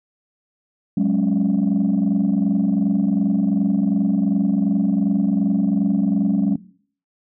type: chord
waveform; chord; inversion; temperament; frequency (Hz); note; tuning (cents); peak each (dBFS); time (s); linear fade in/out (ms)
sine; F# suspended second; none; equal; 185 / 207.7 / 277.2; F#3 / G#3 / C#4; 0 / 0 / 0; -18 / -17 / -20; 0.97-6.56; 5
effects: noise-tail reverb RT60 0.5 s tail -19 dB re dry + tanh soft clip ceiling -11 dBFS

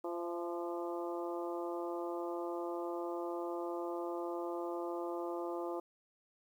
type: harmonic tone with a mistuned harmonic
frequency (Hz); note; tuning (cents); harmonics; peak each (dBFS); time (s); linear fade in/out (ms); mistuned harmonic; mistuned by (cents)
172.6; F3; -20; 2 / 3 / 4 / 5 / 6 / 7; -39 / -43 / -45 / -47 / -49 / -50; 0.04-5.8; 5; 4; -27
effects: 11-bit

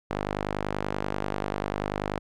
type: tone with band-pass filter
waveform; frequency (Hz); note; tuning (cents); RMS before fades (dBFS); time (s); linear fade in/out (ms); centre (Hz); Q
sawtooth; 50.3; G1; +45; -31; 0.1-2.19; 10; 760; 0.56
effects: none

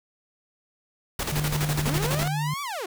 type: noise with tremolo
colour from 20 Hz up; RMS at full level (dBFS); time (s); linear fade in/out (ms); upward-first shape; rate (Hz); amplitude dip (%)
pink; -27; 1.19-2.28; 5; square; 12; 60
type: tone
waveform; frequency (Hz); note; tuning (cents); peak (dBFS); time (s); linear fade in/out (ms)
sine; 149.1; D3; +27; -25; 1.32-2.54; 5
type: linear two-way sweep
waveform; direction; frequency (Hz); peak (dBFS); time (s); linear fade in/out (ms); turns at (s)
sawtooth; up then down; 220 to 1168 to 330.6; -26; 1.86-2.86; 5; 2.62
effects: none

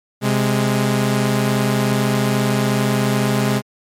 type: tone pair together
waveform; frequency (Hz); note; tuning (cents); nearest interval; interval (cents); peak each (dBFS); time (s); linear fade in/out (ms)
sawtooth; 130.5 / 207; C3 / G#3; -4 / -5; minor sixth; 799; -14; 0.21-3.62; 50
effects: MP3 64 kbps

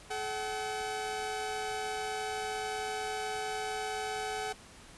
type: tone pair together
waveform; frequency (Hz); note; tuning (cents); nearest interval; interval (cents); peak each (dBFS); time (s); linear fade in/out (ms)
sawtooth; 428.7 / 758; A4 / F#5; -45 / +42; minor seventh; 987; -34 / -32; 0.1-4.53; 10
effects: pink hiss -53 dBFS RMS until 4.97 s + resampled to 24000 Hz

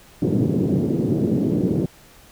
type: band-pass noise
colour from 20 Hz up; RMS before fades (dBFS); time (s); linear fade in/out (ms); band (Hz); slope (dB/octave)
pink; -20; 0.22-1.86; 5; 130 to 390; 24
effects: pink hiss -49 dBFS RMS until 2.31 s

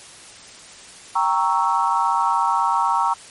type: chord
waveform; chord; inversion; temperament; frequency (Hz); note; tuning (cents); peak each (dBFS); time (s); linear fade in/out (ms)
sine; G diminished seventh; none; equal; 784 / 932.3 / 1108.7 / 1318.5; G5 / Bb5 / Db6 / Fb6; 0 / 0 / 0 / 0; -24 / -19 / -22 / -24; 1.15-3.14; 10
effects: white hiss -42 dBFS RMS until 3.3 s + MP3 48 kbps

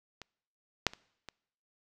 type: clicks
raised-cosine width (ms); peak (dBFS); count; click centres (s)
0.2; -27 / -7 / -27 / -26; 4; 0.217 / 0.867 / 0.935 / 1.287
effects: noise-tail reverb RT60 0.8 s tail -26 dB re dry

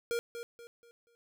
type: tone with echo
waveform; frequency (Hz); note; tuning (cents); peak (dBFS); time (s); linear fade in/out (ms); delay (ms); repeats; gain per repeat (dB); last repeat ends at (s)
square; 470; A#4; +14; -31; 0.11-0.19; 0; 240; 4; -9; 1.15
effects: none

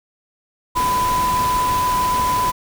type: tone in noise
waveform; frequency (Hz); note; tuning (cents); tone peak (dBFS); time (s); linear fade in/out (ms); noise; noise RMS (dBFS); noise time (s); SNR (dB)
sine; 1000; B5; +21; -16; 0.75-2.52; 20; pink; -26; 0.75-2.52; +7
effects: none

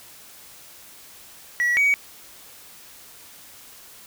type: tone pair in turn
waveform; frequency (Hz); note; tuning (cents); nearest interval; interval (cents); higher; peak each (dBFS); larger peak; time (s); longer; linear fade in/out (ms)
triangle; 1933 / 2259; B6 / C#7; -38 / +32; minor third; 270; second; -16 / -13; second; 1.6-1.77 / 1.77-1.94; neither; 0
effects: tanh soft clip ceiling -11 dBFS + white hiss -46 dBFS RMS until 4.06 s

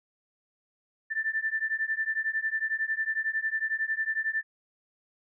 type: beating tone pair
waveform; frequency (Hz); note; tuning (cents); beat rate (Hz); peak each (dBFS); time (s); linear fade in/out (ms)
sine; 1767 / 1778; A6 / A6; +7 / +18; 11; -30; 1.1-4.43; 20
effects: none

